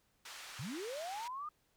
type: band-pass noise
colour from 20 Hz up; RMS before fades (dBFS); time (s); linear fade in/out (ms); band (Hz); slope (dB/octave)
pink; -50; 0.25-1.28; 5; 1200 to 7800; 12
type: linear sweep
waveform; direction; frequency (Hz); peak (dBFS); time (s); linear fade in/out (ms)
sine; up; 103.8 to 1244.5; -40; 0.59-1.49; 5
effects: pink hiss -75 dBFS RMS until 1.76 s